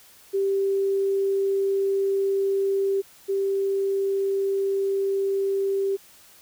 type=tone pair in turn; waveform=sine; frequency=392 / 392 Hz; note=G4 / G4; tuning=0 / 0 cents; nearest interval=unison; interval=0 cents; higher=neither; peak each=-20 / -21 dBFS; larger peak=first; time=0.33-3.02 / 3.28-5.97 s; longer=neither; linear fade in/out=20 ms; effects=white hiss -52 dBFS RMS until 6.41 s

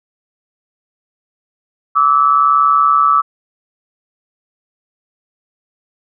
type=tone pair together; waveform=sine; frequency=1159.5 / 1300 Hz; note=D6 / E6; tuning=-22 / -24 cents; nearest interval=major second; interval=198 cents; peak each=-11 dBFS; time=1.95-3.22 s; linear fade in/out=20 ms; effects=none

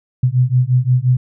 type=beating tone pair; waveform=sine; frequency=123.47 / 129.17 Hz; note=B2 / C3; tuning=0 / -22 cents; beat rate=5.7 Hz; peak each=-14 dBFS; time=0.23-1.17 s; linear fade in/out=5 ms; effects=none

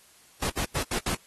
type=noise bursts at uneven times; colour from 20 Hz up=pink; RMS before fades=-29 dBFS; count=5; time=0.42-0.5 / 0.57-0.65 / 0.75-0.83 / 0.91-0.99 / 1.06-1.15 s; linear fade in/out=5 ms; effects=white hiss -57 dBFS RMS until 1.26 s + AAC 32 kbps

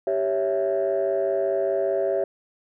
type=chord; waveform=sine; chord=C# diminished; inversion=second; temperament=equal; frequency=392 / 554.4 / 659.3 Hz; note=G4 / C#5 / E5; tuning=0 / 0 / 0 cents; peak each=-24 dBFS; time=0.07-2.24 s; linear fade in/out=2 ms; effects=tanh soft clip ceiling -15 dBFS

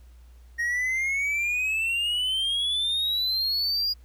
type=exponential sweep; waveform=triangle; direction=up; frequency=1864.7 to 4883 Hz; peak=-22 dBFS; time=0.58-3.94 s; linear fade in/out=20 ms; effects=added 60 Hz sine -47 dBFS peak until 4.04 s + pink hiss -64 dBFS RMS until 4.04 s

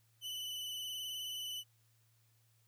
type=tone with vibrato; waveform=40% pulse; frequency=2998 Hz; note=F#7; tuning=22 cents sharp; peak=-39 dBFS; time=0.21-1.64 s; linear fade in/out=50 ms; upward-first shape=sine; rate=19 Hz; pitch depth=29 cents each way; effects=added 113 Hz sine -70 dBFS peak until 2.67 s + white hiss -75 dBFS RMS until 2.67 s

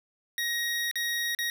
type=tone with dropouts; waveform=25% pulse; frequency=1884 Hz; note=A#6; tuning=18 cents sharp; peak=-24 dBFS; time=0.38-1.5 s; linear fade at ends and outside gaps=1 ms; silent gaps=0.913-0.956 / 1.349-1.388 s; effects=10-bit

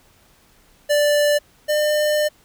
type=tone pair in turn; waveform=square; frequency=587.3 / 601.4 Hz; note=D5 / D5; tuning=0 / +41 cents; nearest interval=unison; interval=41 cents; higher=second; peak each=-15 / -17 dBFS; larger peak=first; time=0.89-1.39 / 1.68-2.29 s; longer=second; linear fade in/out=20 ms; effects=pink hiss -55 dBFS RMS until 2.44 s

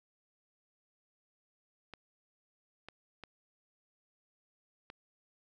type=clicks; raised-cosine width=0.3 ms; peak=-30 dBFS; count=4; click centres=1.937 / 2.886 / 3.237 / 4.901 s; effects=none

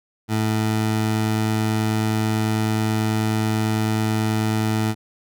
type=tone; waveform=20% pulse; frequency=109.2 Hz; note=A2; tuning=13 cents flat; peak=-14 dBFS; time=0.28-4.95 s; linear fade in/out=50 ms; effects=none

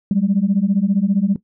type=beating tone pair; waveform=sine; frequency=190 / 205 Hz; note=F#3 / G#3; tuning=+46 / -22 cents; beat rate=15 Hz; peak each=-16 dBFS; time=0.11-1.36 s; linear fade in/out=2 ms; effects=noise-tail reverb RT60 0.1 s tail -17 dB re dry + tanh soft clip ceiling -7 dBFS

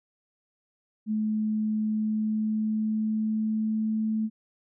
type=tone with pitch glide; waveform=sine; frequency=215.4 to 218.5 Hz; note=A3 to A3; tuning=-37 to -12 cents; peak=-24 dBFS; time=1.06-4.3 s; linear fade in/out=50 ms; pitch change=+25 cents; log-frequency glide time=1.8-4.09 s; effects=none

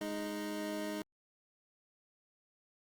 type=tone pair together; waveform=25% pulse; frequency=207.5 / 310.5 Hz; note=G#3 / D#4; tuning=-1 / -3 cents; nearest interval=perfect fifth; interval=698 cents; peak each=-38 / -35 dBFS; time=0.01-1.02 s; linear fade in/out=2 ms; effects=Opus 48 kbps

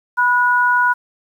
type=tone pair together; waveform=sine; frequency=985.8 / 1455 Hz; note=B5 / F#6; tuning=-3 / -29 cents; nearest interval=perfect fifth; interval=674 cents; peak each=-15 / -14 dBFS; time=0.17-0.94 s; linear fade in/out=20 ms; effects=8-bit

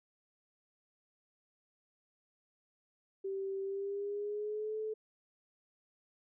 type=tone with pitch glide; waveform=sine; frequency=388.7 to 433.8 Hz; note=G4 to A4; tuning=-15 to -25 cents; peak=-35 dBFS; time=3.24-4.94 s; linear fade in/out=10 ms; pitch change=+190 cents; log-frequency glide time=3.62-4.77 s; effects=none

